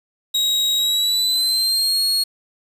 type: tone with pitch glide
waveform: 40% pulse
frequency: 3812 to 4304 Hz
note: A#7 to C8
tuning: +38 to +48 cents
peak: -15 dBFS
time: 0.34-2.24 s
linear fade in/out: 10 ms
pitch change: +210 cents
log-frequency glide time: 0.77-2.02 s
effects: resampled to 32000 Hz + 7-bit